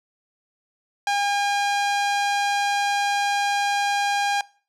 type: tone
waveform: sawtooth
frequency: 809 Hz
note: G#5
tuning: 46 cents flat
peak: -16 dBFS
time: 1.07-4.41 s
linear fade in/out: 2 ms
effects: noise-tail reverb RT60 0.4 s tail -22 dB re dry + low-pass 7000 Hz 12 dB/octave